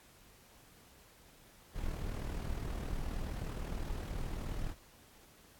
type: noise with amplitude modulation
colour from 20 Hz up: brown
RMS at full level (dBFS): -36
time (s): 1.73-4.75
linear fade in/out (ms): 50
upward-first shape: sine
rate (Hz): 39.2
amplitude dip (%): 55
effects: pink hiss -61 dBFS RMS until 5.59 s + AAC 64 kbps